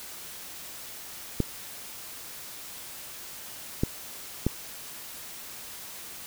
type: clicks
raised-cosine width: 3 ms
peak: -10 dBFS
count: 3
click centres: 1.403 / 3.835 / 4.466 s
effects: white hiss -42 dBFS RMS until 6.26 s